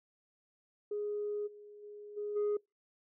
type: tone with level steps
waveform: sine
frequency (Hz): 415.3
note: G#4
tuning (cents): 0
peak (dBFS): -33 / -50 / -46 / -35 / -27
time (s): 0.91-2.57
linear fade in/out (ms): 5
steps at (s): 1.46 / 1.82 / 2.16 / 2.35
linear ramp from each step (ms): 20
effects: noise-tail reverb RT60 0.2 s tail -26 dB re dry + tanh soft clip ceiling -28 dBFS